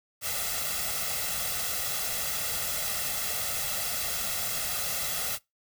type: noise with comb filter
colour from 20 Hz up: white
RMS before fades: -31 dBFS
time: 0.21-5.39 s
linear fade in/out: 50 ms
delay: 1.5 ms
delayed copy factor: +0.7
effects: noise-tail reverb RT60 0.2 s tail -23 dB re dry